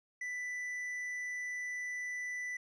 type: tone with tanh clipping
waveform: sine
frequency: 1984 Hz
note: B6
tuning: 7 cents sharp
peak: -38 dBFS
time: 0.21-2.57 s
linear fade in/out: 5 ms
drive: 6 dB
effects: none